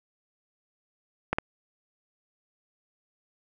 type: clicks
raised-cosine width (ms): 0.5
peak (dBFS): -10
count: 2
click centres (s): 1.33 / 1.385
effects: none